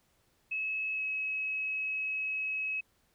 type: tone with pitch glide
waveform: sine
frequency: 2583 to 2565 Hz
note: E7 to E7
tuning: -36 to -48 cents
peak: -31 dBFS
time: 0.51-2.81 s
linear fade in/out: 10 ms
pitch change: -12 cents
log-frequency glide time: 0.95-1.01 s
effects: pink hiss -71 dBFS RMS until 3.14 s